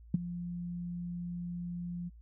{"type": "tone with ADSR envelope", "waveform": "sine", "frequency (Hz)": 174.61, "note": "F3", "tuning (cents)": 0, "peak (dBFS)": -20, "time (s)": [0.14, 2.1], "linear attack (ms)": 4, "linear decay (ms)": 18, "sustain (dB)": -16, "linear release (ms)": 25, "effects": ["added 57 Hz sine -51 dBFS peak until 2.21 s"]}